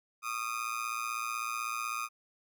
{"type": "tone with amplitude modulation", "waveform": "30% pulse", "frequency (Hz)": 1230, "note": "D#6", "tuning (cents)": -20, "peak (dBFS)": -27, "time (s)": [0.22, 2.09], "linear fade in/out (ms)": 50, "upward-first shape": "sine", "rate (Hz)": 116, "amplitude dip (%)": 85, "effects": []}